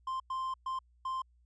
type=tone bursts at uneven times; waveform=triangle; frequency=1046.5 Hz; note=C6; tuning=in tune; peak=-31 dBFS; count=4; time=0.07-0.2 / 0.3-0.54 / 0.66-0.79 / 1.05-1.22 s; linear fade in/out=5 ms; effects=added 60 Hz sine -63 dBFS peak until 1.45 s + resampled to 22050 Hz